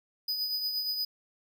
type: tone with tremolo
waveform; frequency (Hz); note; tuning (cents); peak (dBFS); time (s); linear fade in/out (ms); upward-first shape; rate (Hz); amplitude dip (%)
square; 4978; D#8; 0; -28; 0.28-1.05; 5; triangle; 8.5; 50
effects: none